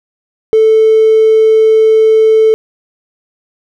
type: tone with hard clipping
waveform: triangle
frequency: 440 Hz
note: A4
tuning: in tune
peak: -4 dBFS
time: 0.53-2.54 s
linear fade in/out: 0 ms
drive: 3 dB
effects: none